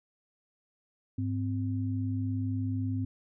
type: tone pair together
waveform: sine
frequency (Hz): 102.82 / 259.1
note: G#2 / C4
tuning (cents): -17 / -17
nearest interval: octave + major third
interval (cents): 1600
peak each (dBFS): -30 / -33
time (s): 1.18-3.05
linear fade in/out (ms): 5
effects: none